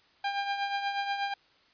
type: tone with tremolo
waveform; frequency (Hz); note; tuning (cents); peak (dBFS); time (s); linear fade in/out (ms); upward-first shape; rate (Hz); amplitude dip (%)
sawtooth; 800; G5; +35; -23; 0.24-1.34; 5; triangle; 8.3; 60
effects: white hiss -63 dBFS RMS until 1.73 s + resampled to 11025 Hz